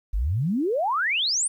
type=exponential sweep; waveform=sine; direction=up; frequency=43.65 to 9530 Hz; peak=-21 dBFS; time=0.13-1.48 s; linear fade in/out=10 ms; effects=10-bit